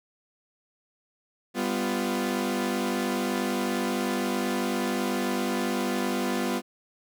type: tone cluster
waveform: sawtooth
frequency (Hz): 198.3 / 248.9 / 349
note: G3 / B3 / F4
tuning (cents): +20 / +14 / -1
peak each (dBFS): -27 / -25 / -27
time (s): 1.54-6.62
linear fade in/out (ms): 50
effects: none